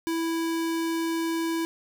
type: tone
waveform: square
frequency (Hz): 329.6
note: E4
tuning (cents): 0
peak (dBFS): -26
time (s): 0.07-1.65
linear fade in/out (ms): 0
effects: none